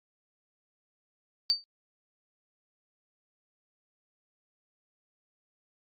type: tone with exponential decay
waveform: sine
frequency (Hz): 4600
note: D8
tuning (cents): -37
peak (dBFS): -18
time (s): 1.5-1.64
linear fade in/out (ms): 0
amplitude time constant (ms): 30
effects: Opus 48 kbps